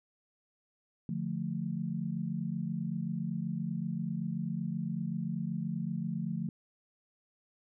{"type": "chord", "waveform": "sine", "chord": "D minor", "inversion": "none", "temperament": "equal", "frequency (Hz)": [146.83, 174.61, 220], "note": ["D3", "F3", "A3"], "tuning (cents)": [0, 0, 0], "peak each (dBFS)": [-38, -35, -37], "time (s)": [1.09, 6.49], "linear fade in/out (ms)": 2, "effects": []}